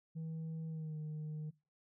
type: tone with pitch glide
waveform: sine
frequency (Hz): 161 to 153.46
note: E3 to D#3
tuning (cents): -41 to -24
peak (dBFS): -37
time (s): 0.15-1.51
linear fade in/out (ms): 20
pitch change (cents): -83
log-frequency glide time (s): 0.68-0.98
effects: noise-tail reverb RT60 0.3 s tail -22 dB re dry + tanh soft clip ceiling -39 dBFS